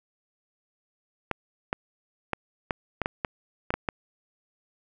clicks, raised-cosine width 0.5 ms, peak -11 dBFS, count 10, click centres 1.313 / 1.729 / 2.333 / 2.708 / 3.017 / 3.059 / 3.248 / 3.705 / 3.74 / 3.888 s, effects none

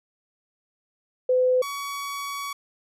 sine / sawtooth tone pair in turn, 507 / 1128 Hz, B4 / C#6, +45 / +30 cents, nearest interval octave + major second, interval 1385 cents, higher second, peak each -17 / -26 dBFS, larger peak first, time 1.29-1.62 / 1.62-2.53 s, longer second, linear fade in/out 5 ms, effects resampled to 32000 Hz

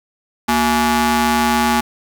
sawtooth ring-modulated tone, 303.6 Hz, D#4, 42 cents flat, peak -6 dBFS, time 0.48-1.81 s, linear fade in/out 10 ms, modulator 539 Hz, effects high-pass 100 Hz 12 dB/octave + 7-bit

